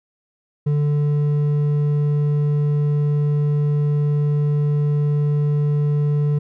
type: tone with hard clipping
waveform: sine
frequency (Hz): 146.83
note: D3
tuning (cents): 0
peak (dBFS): -17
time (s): 0.66-6.39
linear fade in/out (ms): 10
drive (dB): 5
effects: none